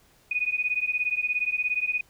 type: beating tone pair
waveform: sine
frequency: 2471 / 2488 Hz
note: D#7 / D#7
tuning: -13 / -1 cents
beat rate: 17 Hz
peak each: -27 dBFS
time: 0.31-2.01 s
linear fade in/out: 5 ms
effects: pink hiss -60 dBFS RMS until 2.09 s